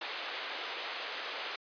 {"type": "band-pass noise", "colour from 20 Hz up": "white", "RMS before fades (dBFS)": -40, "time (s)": [0.01, 1.56], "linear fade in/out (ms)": 5, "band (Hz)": [390, 3800], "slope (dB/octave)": 24, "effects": ["resampled to 11025 Hz"]}